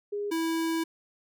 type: tone pair in turn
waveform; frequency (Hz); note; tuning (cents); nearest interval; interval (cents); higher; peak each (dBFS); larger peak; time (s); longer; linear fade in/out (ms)
sine / square; 410.2 / 327.4; G#4 / E4; -21 / -12; major third; 391; first; -29 / -27; second; 0.12-0.31 / 0.31-0.84; second; 10
effects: none